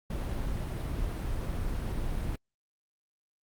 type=noise; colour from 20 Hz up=brown; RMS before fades=-32 dBFS; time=0.1-2.36 s; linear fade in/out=5 ms; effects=Opus 32 kbps